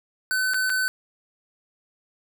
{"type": "tone with dropouts", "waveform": "square", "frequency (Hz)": 1516, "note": "F#6", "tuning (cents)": 42, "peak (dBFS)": -22, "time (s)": [0.31, 0.88], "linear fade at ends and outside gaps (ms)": 0, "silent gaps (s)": [[0.536, 0.543], [0.696, 0.701]], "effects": []}